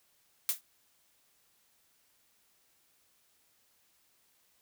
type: noise with exponential decay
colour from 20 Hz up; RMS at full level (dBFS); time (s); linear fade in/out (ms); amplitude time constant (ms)
blue; -25; 0.49-0.61; 1; 26
effects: white hiss -70 dBFS RMS until 4.61 s